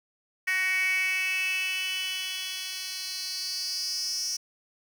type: tone with high-pass filter sweep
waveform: 10% pulse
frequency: 373.8 Hz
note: F#4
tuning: 18 cents sharp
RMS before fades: -30 dBFS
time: 0.47-4.37 s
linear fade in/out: 10 ms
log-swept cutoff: 2000 to 5600 Hz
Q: 7
effects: 9-bit